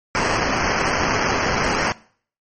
violet noise with sample-and-hold, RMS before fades -20 dBFS, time 0.15-1.92 s, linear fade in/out 0 ms, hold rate 3675 Hz, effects noise-tail reverb RT60 0.5 s tail -21 dB re dry + MP3 32 kbps

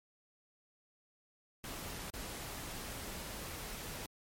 pink noise with dropouts, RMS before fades -44 dBFS, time 1.64-4.06 s, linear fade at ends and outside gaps 1 ms, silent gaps 2.102-2.137 s, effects MP3 64 kbps

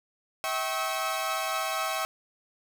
sawtooth tone cluster, 645 / 773 / 1094 / 1294 Hz, E5 / G5 / C#6 / E6, -38 / -24 / -23 / -32 cents, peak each -30 dBFS, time 0.44-2.05 s, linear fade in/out 0 ms, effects none

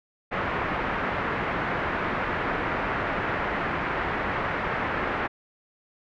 white low-pass noise, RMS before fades -28 dBFS, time 0.31-5.28 s, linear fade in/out 20 ms, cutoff 1900 Hz, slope 24 dB/octave, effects none

